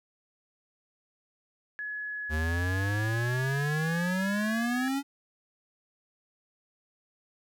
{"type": "tone with pitch glide", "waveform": "sine", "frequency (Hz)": [1695, 1679.4], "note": ["G#6", "G#6"], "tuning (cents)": [35, 19], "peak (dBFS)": -33, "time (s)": [1.79, 4.88], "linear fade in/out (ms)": 0, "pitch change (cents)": -16, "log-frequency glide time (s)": [2.02, 3.3]}
{"type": "exponential sweep", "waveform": "square", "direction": "up", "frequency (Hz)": [75.6, 283.2], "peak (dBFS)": -28, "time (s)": [2.29, 5.03], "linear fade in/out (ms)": 50}
{"effects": []}